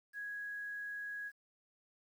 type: tone with quantisation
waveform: sine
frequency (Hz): 1661.2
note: G#6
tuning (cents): 0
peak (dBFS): -40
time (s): 0.13-1.32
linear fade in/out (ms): 50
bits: 11
effects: none